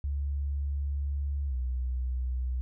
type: tone with pitch glide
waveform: sine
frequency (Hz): 70.6 to 62.9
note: C#2 to B1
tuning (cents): +32 to +32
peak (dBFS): -28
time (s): 0.04-2.61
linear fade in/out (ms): 0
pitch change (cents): -200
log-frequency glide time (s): 1.47-1.55
effects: none